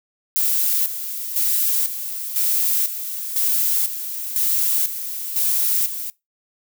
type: noise with tremolo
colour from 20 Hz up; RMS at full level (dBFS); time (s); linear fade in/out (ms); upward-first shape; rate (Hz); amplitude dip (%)
violet; -19; 0.36-6.1; 0; square; 1; 65
effects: noise-tail reverb RT60 0.2 s tail -21 dB re dry